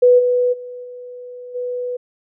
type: tone with level steps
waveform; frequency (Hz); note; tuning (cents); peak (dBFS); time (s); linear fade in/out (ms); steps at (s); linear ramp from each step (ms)
sine; 493.9; B4; 0; -7 / -13 / -29 / -31 / -21; 0.02-1.97; 10; 0.18 / 0.52 / 0.83 / 1.54; 20
effects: none